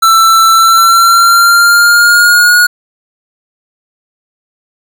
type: tone with pitch glide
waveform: square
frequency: 1334 to 1446.4 Hz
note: E6 to F#6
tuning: +20 to -40 cents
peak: -4 dBFS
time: 0.02-2.67 s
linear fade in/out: 10 ms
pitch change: +140 cents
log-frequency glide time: 0.53-2.56 s
effects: none